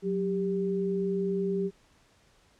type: tone pair together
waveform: sine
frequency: 184.5 / 394.6 Hz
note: F#3 / G4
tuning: -5 / +11 cents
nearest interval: octave + minor second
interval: 1316 cents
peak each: -30 / -28 dBFS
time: 0.02-1.71 s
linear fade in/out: 50 ms
effects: pink hiss -63 dBFS RMS until 2.59 s + low-pass 8000 Hz 12 dB/octave